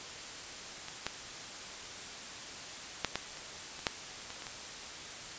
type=clicks; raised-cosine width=0.2 ms; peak=-25 / -15 / -11 / -14 / -29 / -27 / -10 / -25 / -26 / -24 dBFS; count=10; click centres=0.884 / 1.066 / 3.047 / 3.156 / 3.372 / 3.792 / 3.868 / 4.304 / 4.422 / 4.468 s; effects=white hiss -44 dBFS RMS until 5.38 s + resampled to 16000 Hz